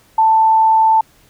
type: tone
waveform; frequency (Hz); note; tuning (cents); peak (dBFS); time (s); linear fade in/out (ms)
sine; 885; A5; +10; -8; 0.18-1.01; 5
effects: pink hiss -51 dBFS RMS until 1.29 s